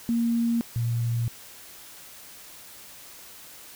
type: tone pair in turn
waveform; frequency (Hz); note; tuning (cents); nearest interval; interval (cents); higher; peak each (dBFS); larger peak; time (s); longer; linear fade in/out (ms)
sine; 233.1 / 117.39; A#3 / A#2; 0 / +13; octave; 1187; first; -21 / -23; first; 0.09-0.61 / 0.76-1.28; neither; 0
effects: white hiss -46 dBFS RMS until 3.75 s